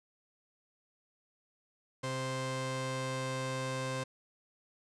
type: tone pair together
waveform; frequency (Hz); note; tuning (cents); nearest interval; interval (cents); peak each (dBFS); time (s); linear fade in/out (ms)
sawtooth; 130.81 / 523.2; C3 / C5; 0 / 0; 2 octaves; 2400; -33 / -32; 2.03-4.04; 10
effects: resampled to 22050 Hz + 11-bit